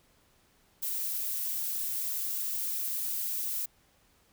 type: noise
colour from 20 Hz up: violet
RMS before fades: -33 dBFS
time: 0.82-3.66 s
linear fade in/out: 10 ms
effects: pink hiss -66 dBFS RMS until 4.32 s